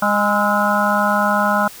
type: harmonic tone with a mistuned harmonic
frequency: 205.8 Hz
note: G#3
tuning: 16 cents flat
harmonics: 1 / 3 / 4 / 5 / 6 / 7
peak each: -21 / -21 / -21 / -21 / -21 / -21 dBFS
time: 0.02-1.68 s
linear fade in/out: 5 ms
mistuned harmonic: 6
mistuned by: +80 cents
effects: white hiss -38 dBFS RMS until 1.8 s